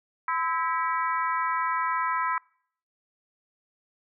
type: harmonic tone with a mistuned harmonic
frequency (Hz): 325.5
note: E4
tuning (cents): -22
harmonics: 3 / 4 / 5 / 6 / 7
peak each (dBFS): -27 / -29 / -35 / -35 / -40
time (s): 0.28-2.38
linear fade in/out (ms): 2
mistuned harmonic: 3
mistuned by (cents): +62
effects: noise-tail reverb RT60 0.6 s tail -26 dB re dry